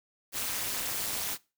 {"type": "noise with amplitude modulation", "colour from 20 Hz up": "white", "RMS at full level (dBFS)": -29, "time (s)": [0.32, 1.38], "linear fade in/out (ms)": 50, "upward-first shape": "sine", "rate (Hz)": 213, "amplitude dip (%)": 100, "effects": ["noise-tail reverb RT60 0.3 s tail -22 dB re dry"]}